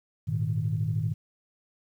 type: chord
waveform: sine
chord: Ab suspended second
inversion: none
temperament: equal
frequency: 103.83 / 116.54 / 155.56 Hz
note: Ab2 / Bb2 / Eb3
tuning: 0 / 0 / 0 cents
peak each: -29 dBFS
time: 0.27-1.14 s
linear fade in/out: 20 ms
effects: tanh soft clip ceiling -16 dBFS + 10-bit